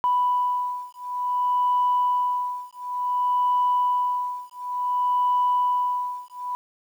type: beating tone pair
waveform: sine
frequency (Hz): 989 / 989.56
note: B5 / B5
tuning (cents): +2 / +3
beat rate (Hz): 0.56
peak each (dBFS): -23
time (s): 0.04-6.55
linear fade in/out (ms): 0
effects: tanh soft clip ceiling -13 dBFS + 9-bit